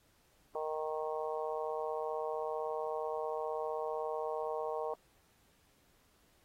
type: harmonic tone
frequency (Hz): 155.56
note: D#3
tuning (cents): 0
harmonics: 3 / 4 / 5 / 6 / 7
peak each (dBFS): -38 / -40 / -42 / -44 / -45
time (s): 0.55-4.94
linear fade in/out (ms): 2
effects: pink hiss -70 dBFS RMS until 6.44 s + AAC 48 kbps